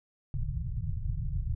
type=low-pass noise; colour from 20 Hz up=pink; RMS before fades=-32 dBFS; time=0.34-1.55 s; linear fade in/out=2 ms; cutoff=160 Hz; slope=96 dB/octave; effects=none